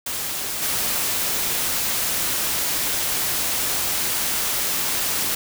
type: noise with level steps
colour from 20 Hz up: white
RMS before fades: -27 / -23 dBFS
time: 0.06-5.35 s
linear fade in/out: 5 ms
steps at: 0.61 s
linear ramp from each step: 20 ms
effects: none